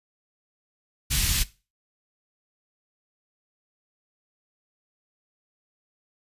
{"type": "band-stop noise", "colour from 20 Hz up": "pink", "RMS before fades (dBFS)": -23, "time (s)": [1.1, 1.44], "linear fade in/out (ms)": 20, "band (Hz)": [110, 2700], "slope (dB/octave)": 12, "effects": ["noise-tail reverb RT60 0.3 s tail -18 dB re dry", "resampled to 32000 Hz"]}